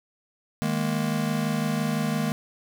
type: chord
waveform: square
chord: D# suspended fourth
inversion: none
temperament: just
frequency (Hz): 155.56 / 207.4 / 233.3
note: D#3 / G#3 / A#3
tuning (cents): 0 / -2 / +2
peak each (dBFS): -29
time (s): 0.62-2.32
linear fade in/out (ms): 0
effects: none